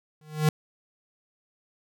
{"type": "tone with exponential growth", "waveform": "square", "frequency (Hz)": 153.4, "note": "D#3", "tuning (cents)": -24, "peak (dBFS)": -16, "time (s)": [0.21, 0.49], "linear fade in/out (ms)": 2, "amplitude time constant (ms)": 59, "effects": []}